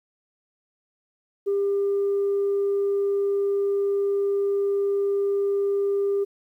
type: tone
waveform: sine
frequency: 399.4 Hz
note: G4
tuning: 32 cents sharp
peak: -19 dBFS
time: 1.46-6.25 s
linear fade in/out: 20 ms
effects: tanh soft clip ceiling -17 dBFS + 10-bit